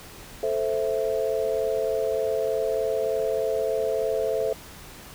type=chord; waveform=sine; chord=A minor; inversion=none; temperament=equal; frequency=440 / 523.3 / 659.3 Hz; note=A4 / C5 / E5; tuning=0 / 0 / 0 cents; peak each=-26 / -27 / -28 dBFS; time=0.43-4.53 s; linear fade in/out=2 ms; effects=pink hiss -44 dBFS RMS until 5.14 s